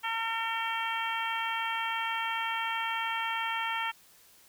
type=harmonic tone; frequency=453.8 Hz; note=A#4; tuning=47 cents flat; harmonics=2 / 3 / 4 / 5 / 6 / 7; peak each=-34 / -36 / -37 / -38 / -39 / -39 dBFS; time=0.03-3.92 s; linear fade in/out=20 ms; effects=white hiss -59 dBFS RMS until 4.48 s